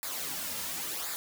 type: noise with flanger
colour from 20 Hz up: white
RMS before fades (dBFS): -36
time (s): 0.03-1.16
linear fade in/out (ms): 0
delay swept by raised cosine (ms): 0.33 to 2.73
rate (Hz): 0.94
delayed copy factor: -0.6
effects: none